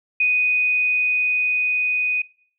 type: tone with level ramp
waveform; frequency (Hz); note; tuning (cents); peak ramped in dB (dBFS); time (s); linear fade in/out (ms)
sine; 2489; D#7; 0; -15 to -18; 0.2-2.22; 5
effects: noise-tail reverb RT60 0.6 s tail -22 dB re dry